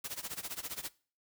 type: noise with tremolo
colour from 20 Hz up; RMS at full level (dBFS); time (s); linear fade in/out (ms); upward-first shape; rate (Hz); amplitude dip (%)
white; -38; 0.04-0.89; 5; sine; 15; 90
effects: noise-tail reverb RT60 0.4 s tail -21 dB re dry